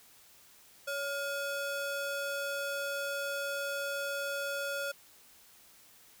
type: ring-modulated tone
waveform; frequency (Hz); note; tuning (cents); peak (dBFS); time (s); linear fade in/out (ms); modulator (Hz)
square; 987.8; B5; 0; -31; 0.87-4.92; 10; 426
effects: white hiss -59 dBFS RMS until 6.2 s